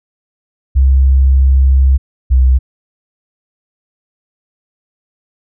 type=tone pair in turn; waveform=sine; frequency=66.6 / 64.14 Hz; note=C2 / C2; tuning=+31 / -34 cents; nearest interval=minor second; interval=65 cents; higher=first; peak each=-5 dBFS; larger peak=neither; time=0.75-1.98 / 2.3-2.59 s; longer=first; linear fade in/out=20 ms; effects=none